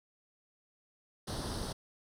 pink noise with comb filter, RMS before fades -38 dBFS, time 1.27-1.73 s, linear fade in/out 10 ms, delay 0.21 ms, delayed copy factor +0.75, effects low-pass 10000 Hz 12 dB/octave

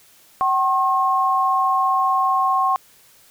sine tone pair together, 761 / 1076.2 Hz, F#5 / C6, +48 / +48 cents, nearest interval tritone, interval 600 cents, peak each -20 / -17 dBFS, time 0.41-2.76 s, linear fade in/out 0 ms, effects white hiss -52 dBFS RMS until 3.3 s

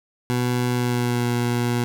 20% pulse tone with pitch glide, 123.3 to 120.55 Hz, B2 to B2, -2 to -41 cents, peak -15 dBFS, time 0.3-1.84 s, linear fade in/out 0 ms, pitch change -39 cents, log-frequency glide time 0.7-1.29 s, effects none

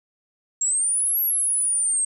sine exponential two-way sweep, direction up then down, 7470 to 11740 to 8310 Hz, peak -19 dBFS, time 0.61-2.05 s, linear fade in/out 5 ms, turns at 1.2 s, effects none

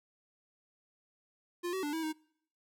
square tone with pitch steps, 350.5 / 378.9 / 293.5 / 323.2 / 313 Hz, F4 / F#4 / D4 / E4 / D#4, +6 / +41 / -1 / -34 / +10 cents, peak -34 dBFS, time 1.63-2.13 s, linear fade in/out 20 ms, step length 100 ms, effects noise-tail reverb RT60 0.7 s tail -26 dB re dry

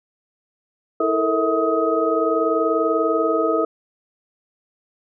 sine tone cluster, 324.7 / 441 / 461.4 / 646 / 1260 Hz, E4 / A4 / A#4 / E5 / D#6, -26 / +4 / -18 / -35 / +21 cents, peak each -23 dBFS, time 1-3.65 s, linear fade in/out 5 ms, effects none

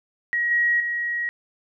sine tone with level steps, 1900 Hz, A#6, 33 cents sharp, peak -20 / -17 / -23 dBFS, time 0.33-1.29 s, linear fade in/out 0 ms, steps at 0.51 / 0.8 s, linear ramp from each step 2 ms, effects none

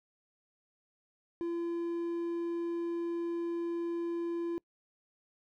triangle tone, 340.2 Hz, F4, 45 cents flat, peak -30 dBFS, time 1.41-4.58 s, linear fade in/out 0 ms, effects noise-tail reverb RT60 0.1 s tail -26 dB re dry

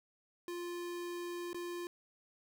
square tone with dropouts, 349.2 Hz, F4, in tune, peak -40 dBFS, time 0.48-1.87 s, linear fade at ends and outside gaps 1 ms, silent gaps 1.531-1.545 s, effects none

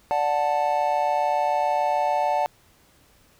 triangle chord, D major, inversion none, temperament just, 587.3 / 734.2 / 881 Hz, D5 / F#5 / A5, 0 / -14 / +2 cents, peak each -24 / -22 / -22 dBFS, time 0.11-2.46 s, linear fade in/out 0 ms, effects pink hiss -58 dBFS RMS until 3.39 s

